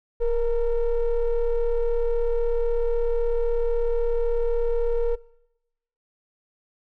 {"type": "ring-modulated tone", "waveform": "triangle", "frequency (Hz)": 225.9, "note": "A3", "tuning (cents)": 46, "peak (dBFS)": -13, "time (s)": [0.2, 5.16], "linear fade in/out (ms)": 20, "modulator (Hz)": 244, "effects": ["noise-tail reverb RT60 0.9 s tail -24 dB re dry", "tanh soft clip ceiling -12 dBFS"]}